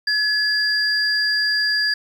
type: tone pair together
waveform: sine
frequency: 1700 / 4789 Hz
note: G#6 / D8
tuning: +40 / +33 cents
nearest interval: octave + tritone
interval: 1793 cents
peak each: -19 dBFS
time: 0.07-1.94 s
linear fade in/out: 5 ms
effects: tanh soft clip ceiling -9 dBFS + 8-bit